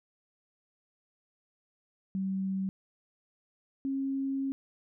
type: tone pair in turn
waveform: sine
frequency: 191.7 / 271.1 Hz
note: G3 / C#4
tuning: -38 / -38 cents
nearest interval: tritone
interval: 600 cents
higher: second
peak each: -29 / -29 dBFS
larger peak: neither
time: 2.15-2.69 / 3.85-4.52 s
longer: second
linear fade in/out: 0 ms
effects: none